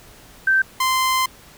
sine / sawtooth tone pair in turn, 1556 / 1038.5 Hz, G6 / C6, -13 / -13 cents, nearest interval perfect fifth, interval 700 cents, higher first, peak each -13 dBFS, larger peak neither, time 0.47-0.62 / 0.8-1.26 s, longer second, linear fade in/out 5 ms, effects pink hiss -46 dBFS RMS until 1.57 s

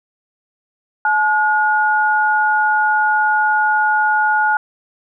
sine tone pair together, 856 / 1439.6 Hz, A5 / F#6, -48 / -48 cents, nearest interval major sixth, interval 900 cents, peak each -15 dBFS, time 1.05-4.57 s, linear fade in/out 2 ms, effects none

